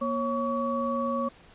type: tone cluster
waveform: sine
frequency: 237.6 / 548 / 1130 Hz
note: A#3 / C#5 / C#6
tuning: +33 / -20 / +33 cents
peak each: -30 dBFS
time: 0.01-1.29 s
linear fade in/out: 10 ms
effects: pink hiss -54 dBFS RMS until 1.54 s + resampled to 8000 Hz